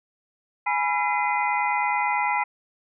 sine tone cluster, 834 / 983 / 1355 / 2044 / 2449 Hz, G#5 / B5 / E6 / C7 / D#7, +7 / -8 / +47 / -41 / -28 cents, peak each -25 / -26 / -33 / -27 / -32 dBFS, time 0.66-2.44 s, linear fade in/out 10 ms, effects none

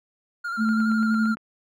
triangle tone with vibrato, 1396.9 Hz, F6, in tune, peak -25 dBFS, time 0.44-1.35 s, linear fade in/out 10 ms, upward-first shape square, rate 12 Hz, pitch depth 30 cents each way
sine tone with tremolo, 220 Hz, A3, in tune, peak -18 dBFS, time 0.57-1.36 s, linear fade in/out 50 ms, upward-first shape triangle, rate 9.5 Hz, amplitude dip 25%
click train, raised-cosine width 0.5 ms, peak -28 dBFS, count 7, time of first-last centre 0.69-1.37 s, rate 8.82 Hz
effects none

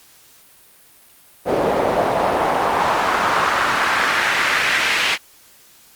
pink noise with band-pass filter sweep, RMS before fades -18 dBFS, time 1.45-5.18 s, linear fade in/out 50 ms, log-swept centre 520 to 2400 Hz, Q 1.7, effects white hiss -49 dBFS RMS until 5.95 s + Opus 48 kbps

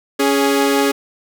sawtooth tone pair together, 278.8 / 415.3 Hz, C#4 / G#4, +10 / 0 cents, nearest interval perfect fifth, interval 690 cents, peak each -12 dBFS, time 0.19-0.92 s, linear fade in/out 10 ms, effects none

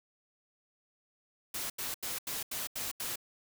white noise bursts, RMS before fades -37 dBFS, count 7, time 1.54-3.158 s, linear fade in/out 5 ms, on 160 ms, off 83 ms, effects none

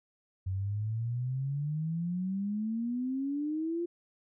sine exponential sweep, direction up, 92.4 to 349.2 Hz, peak -30 dBFS, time 0.46-3.86 s, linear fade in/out 10 ms, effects none

